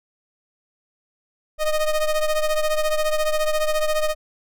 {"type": "ring-modulated tone", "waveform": "square", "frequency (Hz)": 310.2, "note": "D#4", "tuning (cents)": -5, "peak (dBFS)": -16, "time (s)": [1.58, 4.15], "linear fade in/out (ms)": 50, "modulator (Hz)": 303, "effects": []}